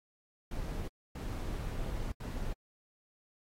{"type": "noise bursts at uneven times", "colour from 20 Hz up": "brown", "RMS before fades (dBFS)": -37, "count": 3, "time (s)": [[0.51, 0.88], [1.15, 2.12], [2.2, 2.53]], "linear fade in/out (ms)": 5, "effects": ["AAC 48 kbps"]}